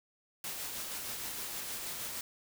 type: noise with tremolo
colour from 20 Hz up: white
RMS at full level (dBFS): -39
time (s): 0.44-2.21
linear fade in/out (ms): 2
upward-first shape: sine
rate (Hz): 6.4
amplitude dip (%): 25
effects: none